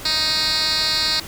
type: tone with band-pass filter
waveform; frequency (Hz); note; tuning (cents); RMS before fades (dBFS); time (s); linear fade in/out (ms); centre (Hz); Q
10% pulse; 312.1; D#4; +5; -20; 0.05-1.2; 5; 4200; 3.9
effects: pink hiss -35 dBFS RMS until 1.27 s